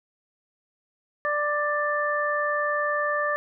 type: harmonic tone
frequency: 590 Hz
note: D5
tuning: 8 cents sharp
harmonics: 1 / 2 / 3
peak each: -27 / -27 / -27 dBFS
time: 1.25-3.36 s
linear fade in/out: 0 ms
effects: none